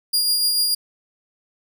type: tone with tremolo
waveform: sawtooth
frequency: 4830 Hz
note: D8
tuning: 48 cents sharp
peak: -13 dBFS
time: 0.13-0.75 s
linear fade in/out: 10 ms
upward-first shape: sine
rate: 6.8 Hz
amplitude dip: 30%
effects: none